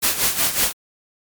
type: noise with tremolo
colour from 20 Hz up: white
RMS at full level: -17 dBFS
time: 0.02-0.73 s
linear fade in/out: 20 ms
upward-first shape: sine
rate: 5.4 Hz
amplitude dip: 70%
effects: MP3 96 kbps